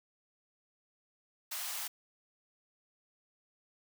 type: high-pass noise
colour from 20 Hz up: white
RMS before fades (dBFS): -39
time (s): 1.51-1.88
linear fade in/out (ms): 10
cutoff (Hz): 650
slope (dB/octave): 48
effects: none